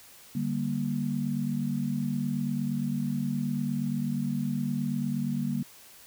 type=chord; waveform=sine; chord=G minor; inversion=second; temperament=just; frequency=147 / 196 / 235.2 Hz; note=D3 / G3 / Bb3; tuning=+2 / 0 / +16 cents; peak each=-32 / -32 / -30 dBFS; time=0.35-5.63 s; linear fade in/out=5 ms; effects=white hiss -52 dBFS RMS until 6.06 s